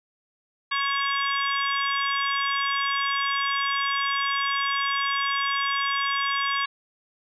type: harmonic tone with a mistuned harmonic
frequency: 556 Hz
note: C#5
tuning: 5 cents sharp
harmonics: 2 / 3 / 4 / 5 / 6 / 7 / 8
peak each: -26 / -29 / -31 / -32 / -36 / -36 / -38 dBFS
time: 0.71-6.66 s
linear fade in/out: 10 ms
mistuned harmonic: 7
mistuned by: -56 cents
effects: none